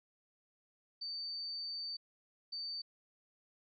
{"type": "tone bursts at uneven times", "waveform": "sine", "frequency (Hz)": 4583, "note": "D8", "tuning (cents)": -43, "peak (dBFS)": -39, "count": 2, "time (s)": [[1.01, 1.97], [2.52, 2.82]], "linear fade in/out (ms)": 10, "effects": []}